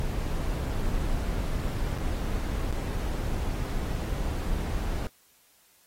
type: noise with dropouts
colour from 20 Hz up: brown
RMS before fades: -29 dBFS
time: 0-5.07 s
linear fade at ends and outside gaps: 0 ms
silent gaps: 1.977-1.985 / 2.711-2.726 s
effects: white hiss -62 dBFS RMS until 5.86 s + AAC 48 kbps